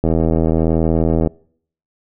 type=click train; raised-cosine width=2 ms; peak=-3 dBFS; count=101; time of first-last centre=0.04-1.273 s; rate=81.1 Hz; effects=noise-tail reverb RT60 0.6 s tail -25 dB re dry